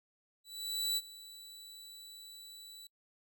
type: tone with ADSR envelope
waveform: sawtooth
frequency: 3951 Hz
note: B7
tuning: in tune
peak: -27 dBFS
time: 0.44-2.87 s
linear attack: 530 ms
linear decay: 38 ms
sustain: -19 dB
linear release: 3 ms
effects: noise-tail reverb RT60 0.1 s tail -26 dB re dry